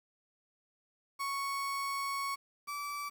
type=tone pair in turn; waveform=35% pulse; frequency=1108.7 / 1156.6 Hz; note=C#6 / D6; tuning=0 / -27 cents; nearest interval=minor second; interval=73 cents; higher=second; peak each=-32 / -35 dBFS; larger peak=first; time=1.19-2.36 / 2.67-3.1 s; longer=first; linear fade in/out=20 ms; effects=10-bit